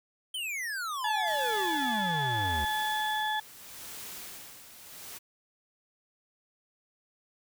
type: exponential sweep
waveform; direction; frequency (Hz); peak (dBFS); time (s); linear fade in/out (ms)
square; down; 3168 to 69.3; -33; 0.34-2.65; 5
type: harmonic tone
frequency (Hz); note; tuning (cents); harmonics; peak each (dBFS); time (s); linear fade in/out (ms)
858; A5; -44; 1 / 2 / 4; -30 / -33 / -36; 1.04-3.4; 5
type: noise with tremolo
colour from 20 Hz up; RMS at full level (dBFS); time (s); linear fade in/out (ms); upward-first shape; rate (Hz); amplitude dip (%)
white; -42; 1.26-5.19; 20; sine; 0.8; 65
effects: none